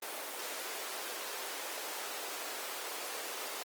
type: high-pass noise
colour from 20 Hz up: pink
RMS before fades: -41 dBFS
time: 0.02-3.63 s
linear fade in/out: 5 ms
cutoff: 400 Hz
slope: 24 dB/octave
effects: Opus 24 kbps